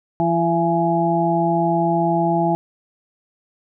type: harmonic tone with a mistuned harmonic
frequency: 168.9 Hz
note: E3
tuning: 42 cents sharp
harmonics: 1 / 2 / 4 / 5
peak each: -21 / -21 / -21 / -21 dBFS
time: 0.2-2.55 s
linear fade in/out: 0 ms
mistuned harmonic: 5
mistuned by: -18 cents
effects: none